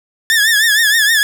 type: tone with vibrato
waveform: sawtooth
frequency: 1748 Hz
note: A6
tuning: 12 cents flat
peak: -6 dBFS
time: 0.3-1.23 s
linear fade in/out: 0 ms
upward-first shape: triangle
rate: 6.4 Hz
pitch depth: 120 cents each way
effects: none